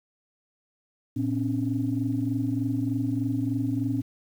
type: tone cluster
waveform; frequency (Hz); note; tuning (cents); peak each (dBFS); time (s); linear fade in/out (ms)
sine; 114.4 / 260.8 / 284.1; A#2 / C4 / C#4; -32 / -5 / +43; -28; 1.16-4.02; 10
effects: tanh soft clip ceiling -15 dBFS + 9-bit